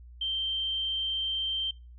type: tone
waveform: sine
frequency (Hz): 3136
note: G7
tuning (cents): 0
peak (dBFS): -28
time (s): 0.21-1.71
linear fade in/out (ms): 5
effects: noise-tail reverb RT60 0.3 s tail -24 dB re dry + added 60 Hz sine -46 dBFS peak until 1.98 s